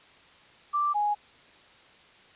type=tone pair in turn; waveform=sine; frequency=1174.7 / 830.6 Hz; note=D6 / G#5; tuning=0 / 0 cents; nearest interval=tritone; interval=600 cents; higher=first; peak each=-23 dBFS; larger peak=neither; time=0.73-0.94 / 0.94-1.15 s; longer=neither; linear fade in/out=20 ms; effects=white hiss -55 dBFS RMS until 2.35 s + resampled to 8000 Hz